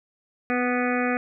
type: harmonic tone with a mistuned harmonic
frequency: 246.9 Hz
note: B3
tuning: in tune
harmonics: 1 / 2 / 3 / 5 / 6 / 7 / 8 / 9 / 10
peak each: -25 / -28 / -30 / -32 / -33 / -33 / -34 / -35 / -35 dBFS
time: 0.5-1.17 s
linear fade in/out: 0 ms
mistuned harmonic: 1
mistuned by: +16 cents
effects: none